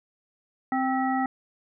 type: harmonic tone with a mistuned harmonic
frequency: 261.6 Hz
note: C4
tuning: in tune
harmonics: 1 / 3 / 5 / 7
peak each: -26 / -26 / -33 / -34 dBFS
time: 0.72-1.26 s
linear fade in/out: 2 ms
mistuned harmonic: 7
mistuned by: +88 cents
effects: none